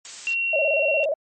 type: noise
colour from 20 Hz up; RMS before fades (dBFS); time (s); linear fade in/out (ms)
blue; -33; 0.05-0.34; 0
type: tone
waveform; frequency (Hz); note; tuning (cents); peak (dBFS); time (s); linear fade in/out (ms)
sine; 2738; F7; -35; -21; 0.27-1.04; 0
type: tone with vibrato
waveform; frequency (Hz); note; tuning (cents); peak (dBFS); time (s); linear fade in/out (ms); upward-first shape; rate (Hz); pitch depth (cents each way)
sine; 596; D5; +25; -20; 0.53-1.14; 5; square; 17; 110
effects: MP3 32 kbps